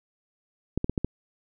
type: clicks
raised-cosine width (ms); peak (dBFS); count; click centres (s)
3; -12; 5; 0.776 / 0.844 / 0.896 / 0.978 / 1.046
effects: none